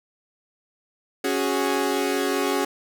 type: chord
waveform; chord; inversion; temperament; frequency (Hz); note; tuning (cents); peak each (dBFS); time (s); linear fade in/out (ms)
sawtooth; C# suspended fourth; none; equal; 277.2 / 370 / 415.3; C#4 / F#4 / G#4; 0 / 0 / 0; -22; 1.24-2.65; 5
effects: none